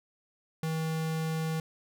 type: tone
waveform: square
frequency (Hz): 160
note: D#3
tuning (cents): +49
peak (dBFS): -30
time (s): 0.63-1.6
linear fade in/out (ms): 2
effects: none